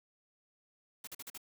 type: noise bursts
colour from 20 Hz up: white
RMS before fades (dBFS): -45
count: 5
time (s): 1.04-1.377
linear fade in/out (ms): 5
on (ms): 33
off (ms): 43
effects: none